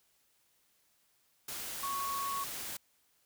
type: tone in noise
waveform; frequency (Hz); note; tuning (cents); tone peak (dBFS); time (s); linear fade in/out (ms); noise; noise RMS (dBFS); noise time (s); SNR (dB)
sine; 1108.7; C#6; 0; -34; 1.83-2.44; 5; white; -41; 1.48-2.77; +4
effects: white hiss -72 dBFS RMS until 3.25 s